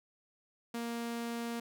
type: tone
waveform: sawtooth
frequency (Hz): 234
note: A#3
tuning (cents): +7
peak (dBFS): -32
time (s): 0.74-1.6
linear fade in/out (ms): 5
effects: none